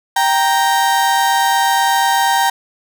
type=tone pair together; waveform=35% pulse; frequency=784 / 932.3 Hz; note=G5 / A#5; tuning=0 / 0 cents; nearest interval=minor third; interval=300 cents; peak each=-13 dBFS; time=0.16-2.5 s; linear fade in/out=5 ms; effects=none